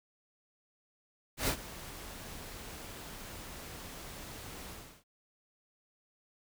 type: noise with ADSR envelope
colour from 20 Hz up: pink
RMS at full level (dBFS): -29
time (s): 1.37-5.04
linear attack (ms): 110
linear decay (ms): 77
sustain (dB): -17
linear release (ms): 340
effects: none